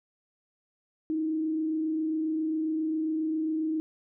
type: tone with frequency modulation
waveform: sine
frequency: 315.4 Hz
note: D#4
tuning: 24 cents sharp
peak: -26 dBFS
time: 1.1-3.8 s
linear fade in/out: 0 ms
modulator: 27.4 Hz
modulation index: 0.29
effects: none